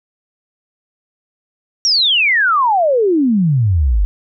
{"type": "exponential sweep", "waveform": "sine", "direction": "down", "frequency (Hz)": [5740, 45.43], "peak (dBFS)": -10, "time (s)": [1.85, 4.05], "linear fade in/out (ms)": 0, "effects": []}